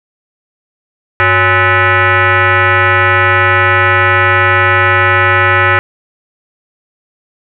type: tone with frequency modulation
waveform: sine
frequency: 98 Hz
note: G2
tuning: in tune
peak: -6 dBFS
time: 1.2-5.79 s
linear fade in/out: 0 ms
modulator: 463 Hz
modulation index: 4.5
effects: none